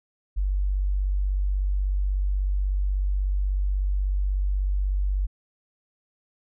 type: tone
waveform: sine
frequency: 48.18 Hz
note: G1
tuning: 29 cents flat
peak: -21 dBFS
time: 0.36-5.27 s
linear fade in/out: 20 ms
effects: none